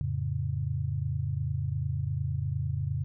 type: chord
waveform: sine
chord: F augmented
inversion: none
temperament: equal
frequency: 87.31 / 110 / 138.59 Hz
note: F2 / A2 / C#3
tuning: 0 / 0 / 0 cents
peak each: -33 / -33 / -31 dBFS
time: 0.01-3.04 s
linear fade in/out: 0 ms
effects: none